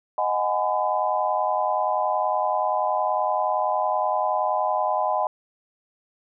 sine chord, G# minor seventh, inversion second, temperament equal with one note detuned, 622.3 / 740 / 830.6 / 1009.7 Hz, D#5 / F#5 / G#5 / B5, 0 / 0 / 0 / +38 cents, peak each -26 dBFS, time 0.18-5.27 s, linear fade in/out 2 ms, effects none

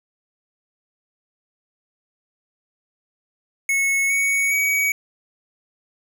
square tone with pitch steps, 2196 / 2229 / 2263 Hz, C#7 / C#7 / C#7, -17 / +9 / +35 cents, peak -18 dBFS, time 3.69-4.92 s, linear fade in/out 2 ms, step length 410 ms, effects 9-bit

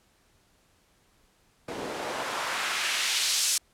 white noise with band-pass filter sweep, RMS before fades -29 dBFS, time 1.68-3.58 s, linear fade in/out 5 ms, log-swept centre 300 to 6800 Hz, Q 1, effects pink hiss -65 dBFS RMS until 3.73 s + low-pass 12000 Hz 12 dB/octave

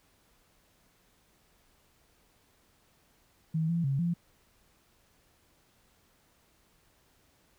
sine tone with pitch steps, 160 / 169.2 / 136.8 / 171.7 Hz, D#3 / E3 / C#3 / F3, +49 / +45 / -23 / -29 cents, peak -26 dBFS, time 3.54-4.14 s, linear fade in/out 10 ms, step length 150 ms, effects pink hiss -67 dBFS RMS until 7.58 s

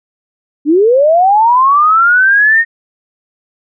sine linear sweep, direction up, 277.2 to 1864.7 Hz, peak -5 dBFS, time 0.65-2.65 s, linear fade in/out 50 ms, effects none

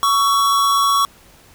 square tone pair together, 1121 / 1332.3 Hz, C#6 / E6, +19 / +18 cents, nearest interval minor third, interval 299 cents, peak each -14 / -25 dBFS, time 0.03-1.05 s, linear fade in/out 0 ms, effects pink hiss -48 dBFS RMS until 1.54 s

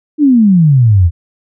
sine exponential sweep, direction down, 311.1 to 80.2 Hz, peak -4 dBFS, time 0.18-1.11 s, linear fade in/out 50 ms, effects none

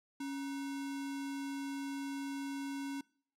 sine tone with sample-and-hold, 277.2 Hz, C#4, in tune, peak -37 dBFS, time 0.2-3.01 s, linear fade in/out 5 ms, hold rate 1225 Hz, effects noise-tail reverb RT60 0.5 s tail -23 dB re dry + low-pass 11000 Hz 12 dB/octave

